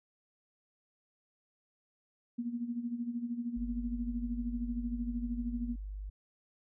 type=tone with tremolo; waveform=sine; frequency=237.9 Hz; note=A#3; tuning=35 cents sharp; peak=-31 dBFS; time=2.38-5.76 s; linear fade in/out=10 ms; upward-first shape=sine; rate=13 Hz; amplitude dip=70%
type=tone; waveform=sine; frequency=49.9 Hz; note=G1; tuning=32 cents sharp; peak=-38 dBFS; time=3.56-6.1 s; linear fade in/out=10 ms
effects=none